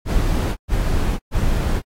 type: noise bursts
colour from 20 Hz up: brown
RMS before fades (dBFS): -18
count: 3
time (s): 0.05-1.82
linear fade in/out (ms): 50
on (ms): 510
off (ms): 120
effects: AAC 48 kbps